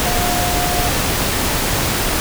sine tone in noise, 712 Hz, F5, 33 cents sharp, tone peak -21 dBFS, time 0.06-0.89 s, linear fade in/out 0 ms, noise pink, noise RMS -18 dBFS, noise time 0-2.2 s, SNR -6 dB, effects none

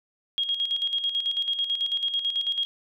sine tone with tremolo, 3271 Hz, G#7, 27 cents flat, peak -22 dBFS, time 0.38-2.65 s, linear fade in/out 0 ms, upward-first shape square, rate 9.1 Hz, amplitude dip 60%, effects none

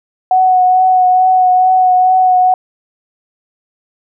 sine tone with vibrato, 740 Hz, F#5, in tune, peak -6 dBFS, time 0.31-2.54 s, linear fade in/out 2 ms, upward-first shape triangle, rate 2.3 Hz, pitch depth 21 cents each way, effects none

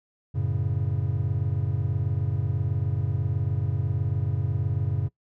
triangle chord, F# minor, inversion none, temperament just, 92.5 / 111 / 138.75 Hz, F#2 / A2 / C#3, 0 / +16 / +2 cents, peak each -26 dBFS, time 0.34-5.09 s, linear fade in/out 20 ms, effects noise-tail reverb RT60 0.1 s tail -20 dB re dry

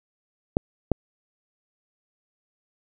clicks, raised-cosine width 2 ms, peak -6 / -6 dBFS, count 2, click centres 0.569 / 0.917 s, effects none

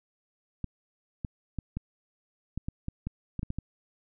clicks, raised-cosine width 5 ms, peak -20 dBFS, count 12, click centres 0.643 / 1.248 / 1.587 / 1.77 / 2.576 / 2.685 / 2.884 / 3.07 / 3.393 / 3.431 / 3.504 / 3.586 s, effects none

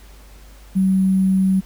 sine tone with sample-and-hold, 190 Hz, F#3, 46 cents sharp, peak -13 dBFS, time 0.75-1.61 s, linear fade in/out 20 ms, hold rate 11025 Hz, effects added 50 Hz sine -41 dBFS peak until 1.65 s + pink hiss -49 dBFS RMS until 1.65 s

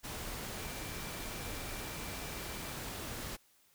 sine tone in noise, 2349 Hz, D7, in tune, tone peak -53 dBFS, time 0.56-2.73 s, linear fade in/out 20 ms, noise pink, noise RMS -42 dBFS, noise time 0.03-3.37 s, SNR -14 dB, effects white hiss -68 dBFS RMS until 3.74 s

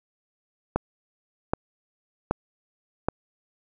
click train, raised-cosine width 1 ms, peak -8 dBFS, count 4, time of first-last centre 0.76-3.086 s, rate 1.29 Hz, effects none

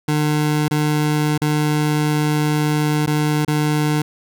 25% pulse tone with dropouts, 150.7 Hz, D3, 45 cents sharp, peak -12 dBFS, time 0.08-4.02 s, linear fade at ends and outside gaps 5 ms, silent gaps 0.682-0.71 / 1.378-1.416 / 3.062-3.073 / 3.45-3.478 s, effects none

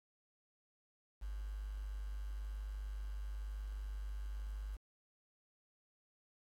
sine tone with quantisation, 50.5 Hz, G#1, 48 cents flat, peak -40 dBFS, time 1.21-4.77 s, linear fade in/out 20 ms, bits 10, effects AAC 64 kbps

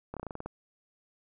slowing click train, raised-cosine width 1 ms, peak -24 dBFS, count 9, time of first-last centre 0.14-0.46 s, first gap 27 ms, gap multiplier 1.11, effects none

